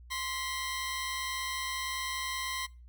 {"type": "tone pair together", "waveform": "15% pulse", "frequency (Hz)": [1046.5, 1942.7], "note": ["C6", "B6"], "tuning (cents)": [0, -29], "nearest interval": "major seventh", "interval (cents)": 1071, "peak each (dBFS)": [-28, -33], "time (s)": [0.1, 2.67], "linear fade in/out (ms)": 20, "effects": ["noise-tail reverb RT60 0.3 s tail -23 dB re dry", "added 60 Hz sine -49 dBFS peak until 2.88 s"]}